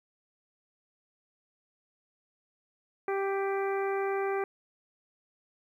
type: harmonic tone with a mistuned harmonic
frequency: 392 Hz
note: G4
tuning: in tune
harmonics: 1 / 2 / 3 / 4 / 5 / 6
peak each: -29 / -35 / -39 / -41 / -43 / -45 dBFS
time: 3.08-4.44 s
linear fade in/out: 2 ms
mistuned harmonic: 5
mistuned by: +20 cents
effects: 11-bit